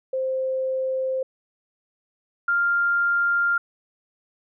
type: tone pair in turn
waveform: sine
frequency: 523.3 / 1397 Hz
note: C5 / F6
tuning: 0 / 0 cents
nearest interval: octave + perfect fourth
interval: 1700 cents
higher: second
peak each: -22 / -18 dBFS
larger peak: second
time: 0.13-1.23 / 2.48-3.58 s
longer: neither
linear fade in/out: 5 ms
effects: none